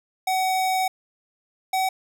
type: tone pair in turn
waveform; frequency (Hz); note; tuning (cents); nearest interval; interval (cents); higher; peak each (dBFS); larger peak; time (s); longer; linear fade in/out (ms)
square; 752 / 756.8; F#5 / F#5; +28 / +39; unison; 11; second; -21; neither; 0.27-0.88 / 1.73-1.89; first; 5
effects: none